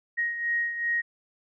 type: beating tone pair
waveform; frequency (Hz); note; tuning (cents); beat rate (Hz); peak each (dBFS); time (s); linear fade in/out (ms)
sine; 1878 / 1880.6; A#6 / A#6; +12 / +15; 2.6; -26 / -33; 0.17-1.02; 20
effects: none